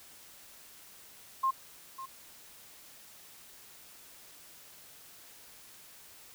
sine tone with echo, 1062 Hz, C6, 25 cents sharp, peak -25 dBFS, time 1.43-1.51 s, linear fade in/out 10 ms, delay 550 ms, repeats 1, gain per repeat -14 dB, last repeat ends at 2.06 s, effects white hiss -54 dBFS RMS until 6.34 s

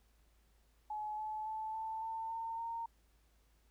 sine tone with pitch steps, 850 / 861.4 / 872.9 / 884.6 / 896.4 / 908.4 / 920.5 Hz, G#5 / A5 / A5 / A5 / A5 / A#5 / A#5, +40 / -37 / -14 / +9 / +32 / -45 / -22 cents, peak -38 dBFS, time 0.9-2.86 s, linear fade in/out 5 ms, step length 280 ms, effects added 54 Hz sine -68 dBFS peak until 3.7 s + pink hiss -75 dBFS RMS until 3.7 s

